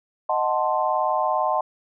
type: chord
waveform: sine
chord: D# diminished seventh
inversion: none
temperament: equal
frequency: 622.3 / 740 / 880 / 1046.5 Hz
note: D#5 / F#5 / A5 / C6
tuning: 0 / 0 / 0 / 0 cents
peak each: -25 dBFS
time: 0.29-1.61 s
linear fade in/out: 5 ms
effects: none